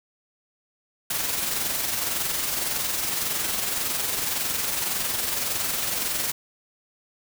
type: noise with amplitude modulation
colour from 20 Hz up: white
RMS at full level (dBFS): -25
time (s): 1.1-6.32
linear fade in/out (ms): 5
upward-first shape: sine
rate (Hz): 21.8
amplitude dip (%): 40
effects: none